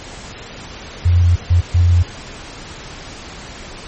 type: tone bursts at uneven times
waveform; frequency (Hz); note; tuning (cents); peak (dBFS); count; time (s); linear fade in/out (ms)
sine; 87.31; F2; 0; -8; 3; 1.05-1.36 / 1.5-1.61 / 1.74-2.03; 10
effects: pink hiss -33 dBFS RMS until 3.87 s + MP3 32 kbps